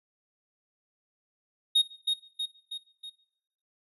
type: tone with echo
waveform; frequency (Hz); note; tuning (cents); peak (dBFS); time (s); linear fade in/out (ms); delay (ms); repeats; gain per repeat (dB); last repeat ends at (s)
triangle; 3729; A#7; 0; -17; 1.75-1.82; 10; 320; 4; -5; 3.1
effects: noise-tail reverb RT60 0.9 s tail -22 dB re dry + resampled to 32000 Hz